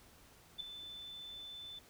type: tone with ADSR envelope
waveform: sine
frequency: 3520 Hz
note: A7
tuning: in tune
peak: -35 dBFS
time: 0.58-1.79 s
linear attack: 25 ms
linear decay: 3 ms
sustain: -11 dB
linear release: 4 ms
effects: pink hiss -62 dBFS RMS until 1.89 s